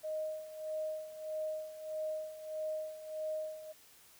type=tone with tremolo; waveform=sine; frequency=622.3 Hz; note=D#5; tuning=in tune; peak=-34 dBFS; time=0.03-3.73 s; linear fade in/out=20 ms; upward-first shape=sine; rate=1.6 Hz; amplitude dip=75%; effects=white hiss -61 dBFS RMS until 4.19 s